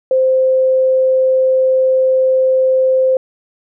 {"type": "tone", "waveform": "sine", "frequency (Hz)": 521, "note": "C5", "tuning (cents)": -7, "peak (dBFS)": -9, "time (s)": [0.11, 3.17], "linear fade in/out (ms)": 2, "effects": []}